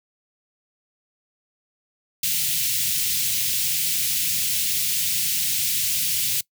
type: band-stop noise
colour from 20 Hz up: white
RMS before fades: -23 dBFS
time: 2.23-6.41 s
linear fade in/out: 5 ms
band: 170 to 2400 Hz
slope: 24 dB/octave
effects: noise-tail reverb RT60 0.1 s tail -23 dB re dry + high-pass 100 Hz 12 dB/octave